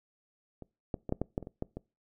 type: clicks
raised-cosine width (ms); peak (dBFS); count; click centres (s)
2; -30 / -19 / -23 / -15 / -17 / -17 / -29 / -28 / -19 / -25; 10; 0.623 / 0.942 / 1.093 / 1.124 / 1.216 / 1.379 / 1.427 / 1.471 / 1.624 / 1.77
effects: noise-tail reverb RT60 0.3 s tail -24 dB re dry